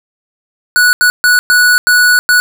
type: tone bursts at uneven times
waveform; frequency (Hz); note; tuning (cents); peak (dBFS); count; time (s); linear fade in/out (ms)
square; 1472; F#6; -9; -6; 6; 0.76-0.93 / 1.01-1.1 / 1.24-1.39 / 1.5-1.78 / 1.87-2.19 / 2.29-2.4; 0
effects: none